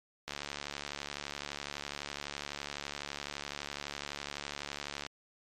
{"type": "click train", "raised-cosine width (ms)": 0.2, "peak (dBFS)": -20, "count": 345, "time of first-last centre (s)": [0.28, 5.064], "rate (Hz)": 71.9, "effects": ["MP3 64 kbps"]}